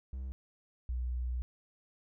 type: tone pair in turn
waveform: triangle / sine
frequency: 65.1 / 61.54 Hz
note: C2 / B1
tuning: -8 / -5 cents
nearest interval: minor second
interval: 97 cents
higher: first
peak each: -35 / -32 dBFS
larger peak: second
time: 0.13-0.32 / 0.89-1.42 s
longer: second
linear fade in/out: 0 ms
effects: none